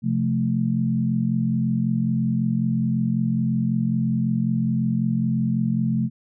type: chord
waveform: sine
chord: F major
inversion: second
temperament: equal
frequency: 130.81 / 174.61 / 220 Hz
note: C3 / F3 / A3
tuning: 0 / 0 / 0 cents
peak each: -24 / -25 / -22 dBFS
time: 0.02-6.1 s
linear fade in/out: 50 ms
effects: none